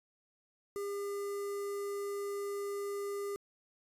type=tone with notch filter; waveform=square; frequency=402.9 Hz; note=G4; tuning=48 cents sharp; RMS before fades=-38 dBFS; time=0.76-3.36 s; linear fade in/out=0 ms; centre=3200 Hz; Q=0.63; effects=resampled to 32000 Hz